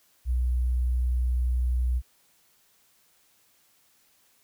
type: tone with sample-and-hold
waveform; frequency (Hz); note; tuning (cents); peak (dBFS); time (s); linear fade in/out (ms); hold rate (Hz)
sine; 61.74; B1; 0; -22; 0.25-2.02; 50; 11025
effects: white hiss -64 dBFS RMS until 4.43 s